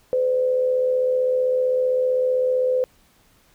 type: tone with amplitude modulation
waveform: sine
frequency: 508 Hz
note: B4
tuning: 49 cents sharp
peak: -15 dBFS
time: 0.13-2.84 s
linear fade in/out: 0 ms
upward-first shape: sine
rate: 75.6 Hz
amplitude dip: 45%
effects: pink hiss -58 dBFS RMS until 3.54 s